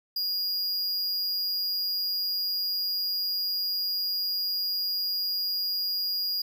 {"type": "tone", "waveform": "square", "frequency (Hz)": 4856, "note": "D#8", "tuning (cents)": -43, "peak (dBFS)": -27, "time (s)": [0.16, 6.42], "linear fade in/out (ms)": 5, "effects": []}